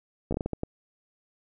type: slowing click train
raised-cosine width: 2 ms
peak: -16 dBFS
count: 8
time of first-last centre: 0.31-0.634 s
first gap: 14 ms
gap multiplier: 1.39
effects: none